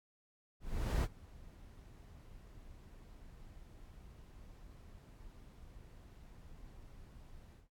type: noise with ADSR envelope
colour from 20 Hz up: brown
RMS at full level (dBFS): -31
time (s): 0.6-7.69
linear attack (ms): 430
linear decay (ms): 42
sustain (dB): -24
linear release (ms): 150
effects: noise-tail reverb RT60 0.1 s tail -18 dB re dry + AAC 64 kbps